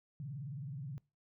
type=tone with vibrato; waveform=sine; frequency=138.59 Hz; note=C#3; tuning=in tune; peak=-40 dBFS; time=0.2-0.98 s; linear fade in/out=0 ms; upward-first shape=sine; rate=19 Hz; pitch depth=220 cents each way; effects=noise-tail reverb RT60 0.3 s tail -23 dB re dry